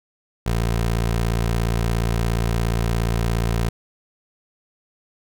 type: tone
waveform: 20% pulse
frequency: 57.1 Hz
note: A#1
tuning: 35 cents flat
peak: -14 dBFS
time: 0.46-3.69 s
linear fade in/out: 5 ms
effects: none